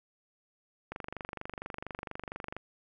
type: click train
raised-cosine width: 0.5 ms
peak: -23 dBFS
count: 41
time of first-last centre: 0.92-2.566 s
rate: 24.3 Hz
effects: none